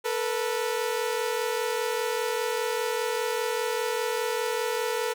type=tone pair together; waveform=sawtooth; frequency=443.1 / 488.1 Hz; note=A4 / B4; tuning=+12 / -20 cents; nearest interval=major second; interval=168 cents; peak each=-25 dBFS; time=0.04-5.14 s; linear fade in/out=20 ms; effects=none